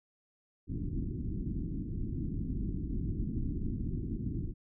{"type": "low-pass noise", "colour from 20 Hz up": "pink", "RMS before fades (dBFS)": -35, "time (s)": [0.67, 4.54], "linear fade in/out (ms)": 50, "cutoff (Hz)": 330, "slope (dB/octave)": 48, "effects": []}